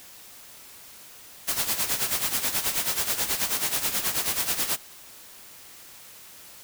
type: noise with tremolo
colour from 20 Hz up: white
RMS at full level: -24 dBFS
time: 1.47-4.77 s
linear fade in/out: 20 ms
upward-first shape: sine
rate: 9.3 Hz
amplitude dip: 70%
effects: white hiss -47 dBFS RMS until 6.63 s